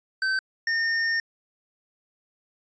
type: tone pair in turn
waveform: square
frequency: 1543 / 1824.9 Hz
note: G6 / A#6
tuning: -28 / -37 cents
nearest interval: minor third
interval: 291 cents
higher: second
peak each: -23 dBFS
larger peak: neither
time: 0.22-0.39 / 0.67-1.2 s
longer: second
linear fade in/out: 2 ms
effects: resampled to 16000 Hz